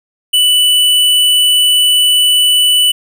sine tone with hard clipping, 2975 Hz, F#7, 9 cents sharp, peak -8 dBFS, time 0.33-2.92 s, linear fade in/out 10 ms, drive 17 dB, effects none

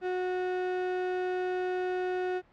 35% pulse tone, 366 Hz, F#4, 19 cents flat, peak -27 dBFS, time 0.01-2.42 s, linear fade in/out 50 ms, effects pink hiss -62 dBFS RMS until 2.52 s + low-pass 2000 Hz 12 dB/octave

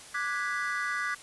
triangle chord, G# half-diminished seventh, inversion second, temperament equal with one note detuned, 1174.7 / 1466.4 / 1661.2 / 1975.5 Hz, D6 / F#6 / G#6 / B6, 0 / -16 / 0 / 0 cents, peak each -33 dBFS, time 0.14-1.15 s, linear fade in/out 10 ms, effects white hiss -48 dBFS RMS until 1.22 s + resampled to 24000 Hz

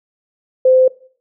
sine tone, 516 Hz, C5, 24 cents flat, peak -7 dBFS, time 0.65-0.88 s, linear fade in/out 5 ms, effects noise-tail reverb RT60 0.5 s tail -20 dB re dry

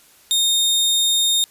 sawtooth tone, 3680 Hz, A#7, 23 cents flat, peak -12 dBFS, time 0.31-1.44 s, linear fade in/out 0 ms, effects white hiss -51 dBFS RMS until 1.5 s + resampled to 32000 Hz

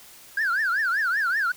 sine tone with vibrato, 1568 Hz, G6, in tune, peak -19 dBFS, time 0.37-1.52 s, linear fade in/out 5 ms, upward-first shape triangle, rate 5.2 Hz, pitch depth 280 cents each way, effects tanh soft clip ceiling -19 dBFS + white hiss -48 dBFS RMS until 1.56 s

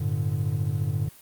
triangle chord, G suspended second, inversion none, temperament equal with one note detuned, 98 / 112.64 / 146.83 Hz, G2 / A2 / D3, 0 / +41 / 0 cents, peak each -26 dBFS, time 0-1.09 s, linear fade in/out 10 ms, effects white hiss -51 dBFS RMS until 1.21 s + Opus 32 kbps

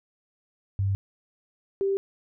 sine tone pair in turn, 98 / 392 Hz, G2 / G4, 0 / 0 cents, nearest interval 2 octaves, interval 2400 cents, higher second, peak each -22 dBFS, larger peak neither, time 0.79-0.95 / 1.81-1.97 s, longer neither, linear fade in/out 0 ms, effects none

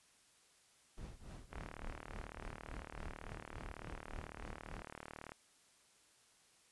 brown noise with tremolo, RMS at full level -46 dBFS, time 0.97-4.83 s, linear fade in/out 10 ms, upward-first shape triangle, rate 3.5 Hz, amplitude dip 95%
click train, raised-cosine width 0.5 ms, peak -32 dBFS, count 145, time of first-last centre 1.53-5.319 s, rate 38 Hz
effects white hiss -69 dBFS RMS until 6.71 s + resampled to 24000 Hz

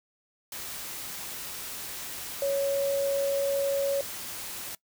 sine tone in noise, 556 Hz, C#5, 5 cents sharp, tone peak -24 dBFS, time 2.42-4.01 s, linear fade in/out 2 ms, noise white, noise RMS -38 dBFS, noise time 0.52-4.75 s, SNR +11 dB, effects noise-tail reverb RT60 0.1 s tail -21 dB re dry

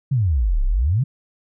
sine exponential two-way sweep, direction down then up, 145.4 to 30.52 to 145.4 Hz, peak -15 dBFS, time 0.11-1.04 s, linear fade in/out 10 ms, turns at 0.64 s, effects none

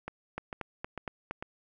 two click trains, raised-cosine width 0.5 ms, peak -22 / -20 dBFS, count 4 / 5, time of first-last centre 0.08-1.425 / 0.38-1.31 s, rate 2.23 / 4.3 Hz, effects none

